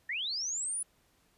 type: linear sweep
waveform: sine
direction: up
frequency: 1760 to 10130 Hz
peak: -32 dBFS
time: 0.09-0.83 s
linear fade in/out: 5 ms
effects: pink hiss -69 dBFS RMS until 1.37 s + resampled to 32000 Hz